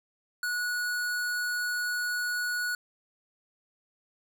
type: tone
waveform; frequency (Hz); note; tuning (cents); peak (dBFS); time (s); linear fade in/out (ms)
square; 1463; F#6; -20; -29; 0.43-2.75; 2
effects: none